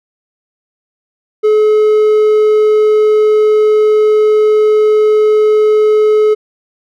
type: tone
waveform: triangle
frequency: 427.6 Hz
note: A4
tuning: 49 cents flat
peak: -4 dBFS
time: 1.43-6.35 s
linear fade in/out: 20 ms
effects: none